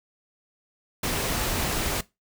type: noise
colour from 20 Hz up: pink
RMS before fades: -27 dBFS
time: 1.03-2.01 s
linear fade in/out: 5 ms
effects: noise-tail reverb RT60 0.2 s tail -19 dB re dry